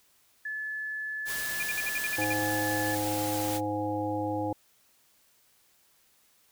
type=tone; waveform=sine; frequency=1726 Hz; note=A6; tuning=34 cents flat; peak=-32 dBFS; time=0.45-2.95 s; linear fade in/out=5 ms
type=noise; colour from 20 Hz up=white; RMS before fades=-36 dBFS; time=1.25-3.61 s; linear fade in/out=50 ms
type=tone bursts; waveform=sine; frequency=2415 Hz; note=D7; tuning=48 cents sharp; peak=-30 dBFS; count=9; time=1.6-2.331 s; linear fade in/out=0 ms; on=27 ms; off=61 ms
type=harmonic tone; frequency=103.83 Hz; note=G#2; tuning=in tune; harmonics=1 / 3 / 5 / 7 / 8; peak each=-37 / -32 / -34 / -40 / -34 dBFS; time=2.18-4.53 s; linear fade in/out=5 ms
effects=white hiss -65 dBFS RMS until 6.51 s